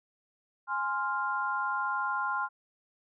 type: chord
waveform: sine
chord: F minor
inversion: first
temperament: equal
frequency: 830.6 / 1046.5 / 1396.9 Hz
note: Ab5 / C6 / F6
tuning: 0 / 0 / 0 cents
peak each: -35 / -32 / -32 dBFS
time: 0.67-2.49 s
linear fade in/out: 50 ms
effects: none